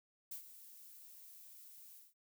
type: noise with ADSR envelope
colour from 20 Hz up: violet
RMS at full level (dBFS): -44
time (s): 0.31-2.14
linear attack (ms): 8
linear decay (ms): 98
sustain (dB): -13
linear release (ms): 180
effects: noise-tail reverb RT60 0.1 s tail -23 dB re dry